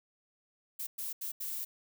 violet noise bursts at uneven times, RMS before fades -38 dBFS, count 4, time 0.79-0.87 / 0.98-1.13 / 1.21-1.32 / 1.4-1.65 s, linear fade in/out 10 ms, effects none

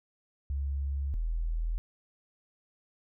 sine tone pair in turn, 69.5 / 40.93 Hz, C#2 / E1, +5 / -12 cents, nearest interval major sixth, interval 917 cents, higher first, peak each -29 / -28 dBFS, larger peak second, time 0.5-1.14 / 1.14-1.78 s, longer neither, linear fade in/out 0 ms, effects none

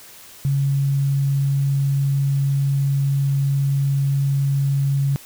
sine tone, 138.59 Hz, C#3, in tune, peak -16 dBFS, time 0.45-5.16 s, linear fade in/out 0 ms, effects white hiss -43 dBFS RMS until 5.25 s

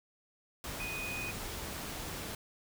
sine tone in noise, 2489 Hz, D#7, in tune, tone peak -38 dBFS, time 0.8-1.31 s, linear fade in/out 2 ms, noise pink, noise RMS -41 dBFS, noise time 0.64-2.35 s, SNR 0 dB, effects none

